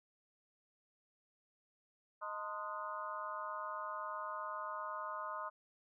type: harmonic tone with a mistuned harmonic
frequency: 207.7 Hz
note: G#3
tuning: in tune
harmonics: 3 / 4 / 5 / 6 / 7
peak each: -48 / -50 / -44 / -44 / -51 dBFS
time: 2.21-5.5 s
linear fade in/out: 20 ms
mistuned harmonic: 4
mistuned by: +140 cents
effects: none